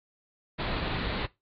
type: low-pass noise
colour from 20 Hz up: pink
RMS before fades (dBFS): -31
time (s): 0.58-1.27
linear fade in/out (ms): 20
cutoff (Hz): 4400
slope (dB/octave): 96
effects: noise-tail reverb RT60 0.2 s tail -19 dB re dry + MP3 48 kbps